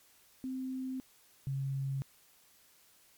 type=tone pair in turn; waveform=sine; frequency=260 / 136.07 Hz; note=C4 / C#3; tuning=-11 / -32 cents; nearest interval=major seventh; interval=1121 cents; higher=first; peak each=-35 / -32 dBFS; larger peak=second; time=0.44-1 / 1.47-2.02 s; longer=first; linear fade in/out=0 ms; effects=white hiss -64 dBFS RMS until 3.17 s + MP3 96 kbps